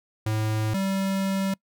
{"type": "tone pair in turn", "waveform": "square", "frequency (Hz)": [108.7, 193.68], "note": ["A2", "G3"], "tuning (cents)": [-21, -21], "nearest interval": "minor seventh", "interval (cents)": 1000, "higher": "second", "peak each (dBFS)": -24, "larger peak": "neither", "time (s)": [[0.26, 0.74], [0.74, 1.54]], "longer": "second", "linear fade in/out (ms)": 5, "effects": ["noise-tail reverb RT60 0.1 s tail -25 dB re dry"]}